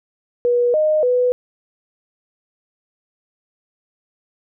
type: tone with pitch steps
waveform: sine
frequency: 484.2 / 616 / 496.1 Hz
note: B4 / D#5 / B4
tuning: -34 / -17 / +8 cents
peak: -13 dBFS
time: 0.45-1.32 s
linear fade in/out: 0 ms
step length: 290 ms
effects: none